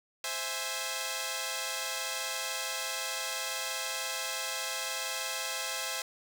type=chord; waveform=5% pulse; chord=C augmented; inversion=none; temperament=equal; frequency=523.3 / 659.3 / 830.6 Hz; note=C5 / E5 / G#5; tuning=0 / 0 / 0 cents; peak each=-26 dBFS; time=0.24-6.02 s; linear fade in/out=2 ms; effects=none